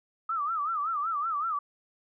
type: tone with vibrato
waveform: sine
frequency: 1248 Hz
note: D#6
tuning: 5 cents sharp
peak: -27 dBFS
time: 0.29-1.59 s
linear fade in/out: 5 ms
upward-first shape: sine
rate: 5.3 Hz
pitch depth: 150 cents each way
effects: none